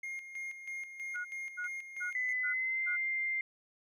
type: tone with tremolo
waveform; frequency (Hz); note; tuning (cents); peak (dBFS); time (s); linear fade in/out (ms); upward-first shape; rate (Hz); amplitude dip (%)
triangle; 2131; C7; +31; -36; 0.03-2.33; 5; square; 3.1; 60
type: tone bursts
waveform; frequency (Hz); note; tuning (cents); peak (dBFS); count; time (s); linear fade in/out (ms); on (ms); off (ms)
sine; 1450; F#6; -35; -35; 5; 1.14-2.97; 20; 110; 320
type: tone with pitch glide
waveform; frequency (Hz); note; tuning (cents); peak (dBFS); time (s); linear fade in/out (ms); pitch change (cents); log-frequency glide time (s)
sine; 2008 to 2098; B6 to C7; +28 to +4; -31; 2.15-3.41; 2; +76; 2.38-2.89
effects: none